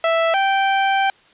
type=tone pair in turn; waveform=sawtooth; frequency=659.3 / 780.8 Hz; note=E5 / G5; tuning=0 / -7 cents; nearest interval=minor third; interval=293 cents; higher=second; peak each=-11 dBFS; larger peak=neither; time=0.04-0.34 / 0.34-1.1 s; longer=second; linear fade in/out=2 ms; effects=white hiss -52 dBFS RMS until 1.33 s + resampled to 8000 Hz